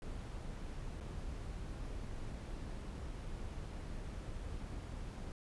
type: noise with dropouts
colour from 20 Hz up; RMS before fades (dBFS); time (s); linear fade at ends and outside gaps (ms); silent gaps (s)
brown; -44; 0.02-5.32; 1; 1.002-1.008
effects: resampled to 24000 Hz